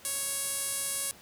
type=tone with band-pass filter; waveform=sawtooth; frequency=554.4 Hz; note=C#5; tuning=in tune; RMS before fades=-33 dBFS; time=0.05-1.11 s; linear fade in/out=0 ms; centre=10000 Hz; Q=2.4; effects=pink hiss -53 dBFS RMS until 1.21 s + high-pass 80 Hz 12 dB/octave